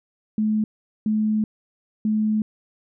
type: tone bursts at uneven times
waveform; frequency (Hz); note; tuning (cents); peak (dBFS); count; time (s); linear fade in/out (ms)
sine; 215.1; A3; -39; -18; 3; 0.38-0.64 / 1.06-1.44 / 2.05-2.42; 2
effects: none